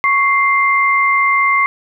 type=tone pair together; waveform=sine; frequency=1108.7 / 2093 Hz; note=C#6 / C7; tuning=0 / 0 cents; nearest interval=major seventh; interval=1100 cents; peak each=-13 dBFS; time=0.04-1.66 s; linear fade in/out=0 ms; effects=none